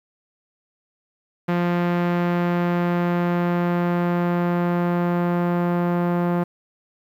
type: tone with low-pass filter sweep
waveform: sawtooth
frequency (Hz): 174.61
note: F3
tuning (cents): 0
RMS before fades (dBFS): -21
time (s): 1.48-6.44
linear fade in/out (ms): 10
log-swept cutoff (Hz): 2100 to 1200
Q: 0.93
effects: 9-bit